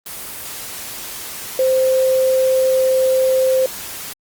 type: tone in noise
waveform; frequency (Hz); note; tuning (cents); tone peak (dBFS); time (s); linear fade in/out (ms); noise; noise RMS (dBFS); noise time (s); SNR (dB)
sine; 521; C5; -7; -12; 1.59-3.66; 2; white; -30; 0.06-4.13; +15
effects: Opus 24 kbps